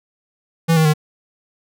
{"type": "tone with pitch steps", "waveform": "square", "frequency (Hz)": [164.81, 158.65, 152.71], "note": ["E3", "D#3", "D#3"], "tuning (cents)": [0, 34, -32], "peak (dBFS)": -12, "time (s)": [0.68, 0.938], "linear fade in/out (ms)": 20, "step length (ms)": 86, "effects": []}